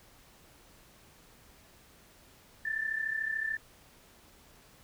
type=tone pair together; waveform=sine; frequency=1744 / 1777.6 Hz; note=A6 / A6; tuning=-16 / +17 cents; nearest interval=unison; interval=33 cents; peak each=-36 / -32 dBFS; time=2.65-3.57 s; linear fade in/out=5 ms; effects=pink hiss -59 dBFS RMS until 4.83 s